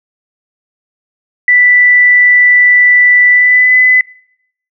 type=tone with pitch glide; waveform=sine; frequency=1975.5 to 2009 Hz; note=B6 to B6; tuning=0 to +29 cents; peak=-4 dBFS; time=1.48-4.01 s; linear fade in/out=2 ms; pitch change=+29 cents; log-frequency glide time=3.3-3.75 s; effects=noise-tail reverb RT60 0.7 s tail -22 dB re dry

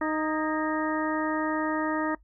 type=harmonic tone with a mistuned harmonic; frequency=310.4 Hz; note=D#4; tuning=4 cents flat; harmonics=1 / 2 / 3 / 4 / 5 / 6; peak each=-28 / -33 / -33 / -34 / -40 / -36 dBFS; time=0.01-2.15 s; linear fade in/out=5 ms; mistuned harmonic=5; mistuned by=+63 cents; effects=noise-tail reverb RT60 0.1 s tail -20 dB re dry + added 50 Hz sine -55 dBFS peak until 2.23 s

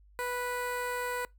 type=tone with notch filter; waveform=15% pulse; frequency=492.4 Hz; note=B4; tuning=5 cents flat; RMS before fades=-34 dBFS; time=0.19-1.25 s; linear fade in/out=0 ms; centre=5300 Hz; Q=1.8; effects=noise-tail reverb RT60 0.2 s tail -24 dB re dry + added 50 Hz sine -56 dBFS peak until 1.38 s

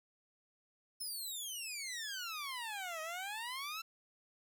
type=exponential two-way sweep; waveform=15% pulse; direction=down then up; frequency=5310 to 622.3 to 1353 Hz; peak=-34 dBFS; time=1-3.82 s; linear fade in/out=10 ms; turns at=3.01 s; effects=none

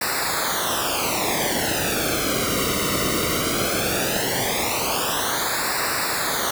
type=noise with flanger; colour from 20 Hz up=pink; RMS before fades=-23 dBFS; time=0.01-6.51 s; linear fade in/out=5 ms; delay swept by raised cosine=0.31 to 1.21 ms; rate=0.17 Hz; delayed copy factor=-0.95; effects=none

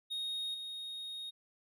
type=tone with level steps; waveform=triangle; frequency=3729 Hz; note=A#7; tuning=in tune; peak=-34 / -39 dBFS; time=0.1-1.31 s; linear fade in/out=20 ms; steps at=0.54 s; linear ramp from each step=5 ms; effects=none

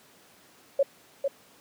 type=tone with echo; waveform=sine; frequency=554.4 Hz; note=C#5; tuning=in tune; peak=-18 dBFS; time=0.79-0.83 s; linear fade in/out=5 ms; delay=450 ms; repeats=1; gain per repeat=-5 dB; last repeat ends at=1.28 s; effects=pink hiss -56 dBFS RMS until 1.6 s + high-pass 200 Hz 12 dB/octave

